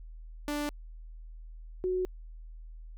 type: tone pair in turn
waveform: sawtooth / sine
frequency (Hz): 293.7 / 368.2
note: D4 / F#4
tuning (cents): 0 / -8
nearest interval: major third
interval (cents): 392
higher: second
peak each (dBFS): -27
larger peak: neither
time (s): 0.48-0.69 / 1.84-2.05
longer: neither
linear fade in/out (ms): 0
effects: added 40 Hz sine -43 dBFS peak until 2.97 s